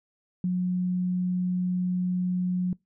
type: tone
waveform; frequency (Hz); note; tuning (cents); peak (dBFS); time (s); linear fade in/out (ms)
sine; 181.1; F#3; -37; -23; 0.44-2.73; 2
effects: noise-tail reverb RT60 0.2 s tail -25 dB re dry